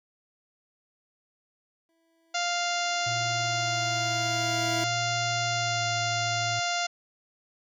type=tone with exponential growth; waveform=25% pulse; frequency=329.6 Hz; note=E4; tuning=in tune; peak=-26 dBFS; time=1.89-4.84 s; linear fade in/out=1 ms; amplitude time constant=640 ms
type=harmonic tone; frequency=698.5 Hz; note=F5; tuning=in tune; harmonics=1 / 2 / 3 / 4 / 5 / 6 / 7 / 8 / 9 / 10; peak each=-30 / -33 / -35 / -36 / -37 / -38 / -38 / -39 / -40 / -40 dBFS; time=2.34-6.87 s; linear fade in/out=10 ms
type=tone with pitch glide; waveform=triangle; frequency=116.9 to 112.53 Hz; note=A#2 to A2; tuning=+5 to +39 cents; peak=-32 dBFS; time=3.06-6.6 s; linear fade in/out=10 ms; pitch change=-66 cents; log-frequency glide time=5.53-5.89 s
effects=none